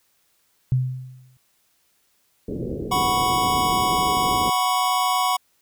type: tone with exponential decay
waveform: sine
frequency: 128.4 Hz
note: C3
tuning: 32 cents flat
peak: -14 dBFS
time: 0.72-1.37 s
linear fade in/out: 0 ms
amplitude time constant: 140 ms
type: low-pass noise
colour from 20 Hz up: white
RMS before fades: -29 dBFS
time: 2.48-4.5 s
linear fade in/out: 5 ms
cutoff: 480 Hz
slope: 48 dB/octave
type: chord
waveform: square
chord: F# suspended fourth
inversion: none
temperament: equal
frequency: 740 / 987.8 / 1108.7 Hz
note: F#5 / B5 / C#6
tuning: 0 / 0 / 0 cents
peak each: -24 dBFS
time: 2.91-5.37 s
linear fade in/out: 10 ms
effects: white hiss -65 dBFS RMS until 5.61 s